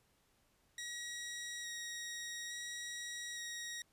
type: tone with vibrato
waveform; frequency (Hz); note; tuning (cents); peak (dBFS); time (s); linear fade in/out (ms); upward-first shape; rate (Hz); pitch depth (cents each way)
15% pulse; 1898; A#6; +31; -36; 0.78-3.82; 2; square; 0.58; 8
effects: pink hiss -74 dBFS RMS until 3.92 s + resampled to 32000 Hz